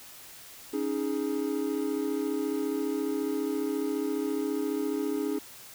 triangle chord, C# suspended second, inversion none, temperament just, 277.2 / 311.8 / 415.8 Hz, C#4 / D#4 / G#4, 0 / +4 / +2 cents, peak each -30 dBFS, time 0.73-5.39 s, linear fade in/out 10 ms, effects white hiss -48 dBFS RMS until 5.74 s

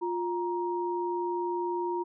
sine tone pair together, 352.1 / 940 Hz, F4 / A#5, +14 / +14 cents, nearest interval octave + perfect fourth, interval 1700 cents, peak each -30 / -32 dBFS, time 0.01-2.04 s, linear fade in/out 20 ms, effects none

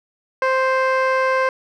15% pulse tone with low-pass filter, 523.3 Hz, C5, in tune, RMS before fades -18 dBFS, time 0.42-1.49 s, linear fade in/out 2 ms, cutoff 2400 Hz, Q 0.55, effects none

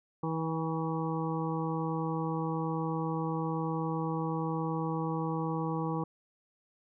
harmonic tone with a mistuned harmonic, 161.1 Hz, E3, 39 cents flat, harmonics 1 / 2 / 3 / 5 / 6 / 7, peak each -33 / -36 / -38 / -40 / -41 / -41 dBFS, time 0.23-6.04 s, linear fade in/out 5 ms, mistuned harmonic 5, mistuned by +22 cents, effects none

